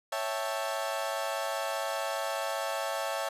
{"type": "chord", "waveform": "30% pulse", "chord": "A dominant seventh", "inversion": "first", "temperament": "equal", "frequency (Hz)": [554.4, 659.3, 784, 880], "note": ["C#5", "E5", "G5", "A5"], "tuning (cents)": [0, 0, 0, 0], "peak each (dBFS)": [-33, -32, -37, -35], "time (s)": [0.12, 3.29], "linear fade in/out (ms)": 5, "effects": ["resampled to 32000 Hz"]}